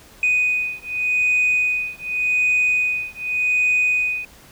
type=beating tone pair; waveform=sine; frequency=2489 / 2489.86 Hz; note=D#7 / D#7; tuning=0 / +1 cents; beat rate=0.86 Hz; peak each=-19 dBFS; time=0.23-4.25 s; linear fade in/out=2 ms; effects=tanh soft clip ceiling -12 dBFS + pink hiss -47 dBFS RMS until 4.51 s